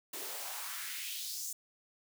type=noise with high-pass filter sweep; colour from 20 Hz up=white; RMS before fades=-41 dBFS; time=0.13-1.53 s; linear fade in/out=5 ms; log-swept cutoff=320 to 7400 Hz; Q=2.3; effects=none